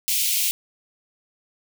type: high-pass noise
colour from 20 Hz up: white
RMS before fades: -22 dBFS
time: 0.08-0.51 s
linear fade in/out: 0 ms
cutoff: 2300 Hz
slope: 48 dB/octave
effects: none